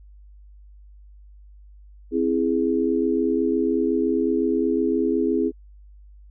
sine chord, C augmented, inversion none, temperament equal, 261.6 / 329.6 / 415.3 Hz, C4 / E4 / G#4, 0 / 0 / 0 cents, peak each -23 dBFS, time 2.11-5.52 s, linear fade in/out 50 ms, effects added 50 Hz sine -44 dBFS peak until 6.3 s

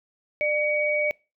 sine tone pair together, 598 / 2258 Hz, D5 / C#7, +31 / +31 cents, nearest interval octave + major seventh, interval 2300 cents, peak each -24 dBFS, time 0.41-1.11 s, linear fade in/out 0 ms, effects noise-tail reverb RT60 0.3 s tail -25 dB re dry

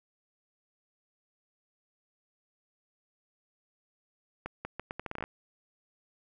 accelerating click train, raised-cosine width 0.5 ms, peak -21 dBFS, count 12, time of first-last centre 4.46-5.239 s, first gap 190 ms, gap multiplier 0.77, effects none

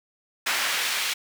brown noise with high-pass filter sweep, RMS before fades -26 dBFS, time 0.46-1.14 s, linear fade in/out 10 ms, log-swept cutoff 1600 to 2600 Hz, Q 0.91, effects none

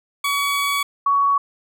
20% pulse / sine tone pair in turn, 1131 / 1121.9 Hz, C#6 / C#6, +34 / +20 cents, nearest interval unison, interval 14 cents, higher first, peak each -14 dBFS, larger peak neither, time 0.24-0.83 / 1.06-1.38 s, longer first, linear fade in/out 5 ms, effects none

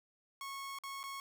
sawtooth tone with dropouts, 1098 Hz, C#6, 17 cents flat, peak -38 dBFS, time 0.41-1.2 s, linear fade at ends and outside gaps 1 ms, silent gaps 0.787-0.836 / 1.031-1.038 s, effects none

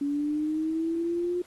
sine linear sweep, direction up, 282.3 to 357.7 Hz, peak -25 dBFS, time 0.01-1.42 s, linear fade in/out 5 ms, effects pink hiss -57 dBFS RMS until 1.46 s + AAC 32 kbps

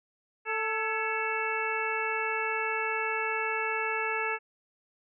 harmonic tone with a mistuned harmonic, 442.5 Hz, A4, 10 cents sharp, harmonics 1 / 2 / 3 / 4 / 5 / 6, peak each -35 / -35 / -35 / -35 / -35 / -35 dBFS, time 0.45-4.39 s, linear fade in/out 50 ms, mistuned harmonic 4, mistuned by -75 cents, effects none

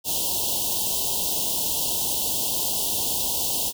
white band-stop noise, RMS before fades -25 dBFS, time 0.04-3.73 s, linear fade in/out 50 ms, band 1000 to 2800 Hz, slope 96 dB/octave, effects none

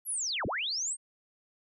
sine linear two-way sweep, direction down then up, 11840 to 37.66 to 8730 Hz, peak -30 dBFS, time 0.05-0.97 s, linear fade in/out 50 ms, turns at 0.46 s, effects none

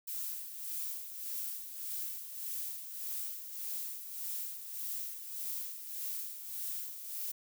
violet noise with tremolo, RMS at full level -38 dBFS, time 0.07-7.32 s, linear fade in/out 10 ms, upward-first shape sine, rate 1.7 Hz, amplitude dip 60%, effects none

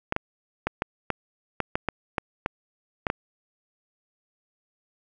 clicks, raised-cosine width 0.5 ms, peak -9 dBFS, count 12, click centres 0.124 / 0.164 / 0.67 / 0.821 / 1.103 / 1.603 / 1.755 / 1.887 / 2.182 / 2.461 / 3.068 / 3.101 s, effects none

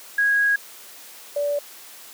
sine tone pair in turn, 1649 / 578.3 Hz, G#6 / D5, -13 / -27 cents, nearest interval octave + tritone, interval 1814 cents, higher first, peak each -16 / -20 dBFS, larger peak first, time 0.18-0.56 / 1.36-1.59 s, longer first, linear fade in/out 5 ms, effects white hiss -43 dBFS RMS until 2.13 s + high-pass 300 Hz 12 dB/octave

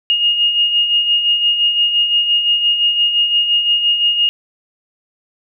sine beating tone pair, 2848 / 2853.8 Hz, F7 / F7, +33 / +37 cents, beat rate 5.8 Hz, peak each -21 / -12 dBFS, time 0.1-4.29 s, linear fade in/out 0 ms, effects none

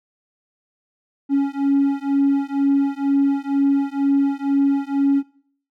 triangle beating tone pair, 277.2 / 279.3 Hz, C#4 / C#4, 0 / +13 cents, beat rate 2.1 Hz, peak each -16 dBFS, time 1.29-5.23 s, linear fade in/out 50 ms, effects noise-tail reverb RT60 0.5 s tail -19 dB re dry + tanh soft clip ceiling -9 dBFS

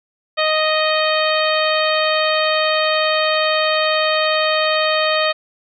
harmonic tone, 622.3 Hz, D#5, in tune, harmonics 1 / 2 / 3 / 4 / 5 / 6 / 7, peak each -18 / -21 / -23 / -24 / -25 / -26 / -26 dBFS, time 0.37-5.33 s, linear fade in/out 20 ms, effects none

